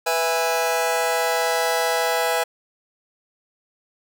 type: chord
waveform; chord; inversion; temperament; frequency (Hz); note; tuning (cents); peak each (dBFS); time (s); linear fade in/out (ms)
sawtooth; E major; second; just; 494.4 / 659.3 / 824.1; B4 / E5 / G#5; +2 / 0 / -14; -20; 0.06-2.44; 10
effects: none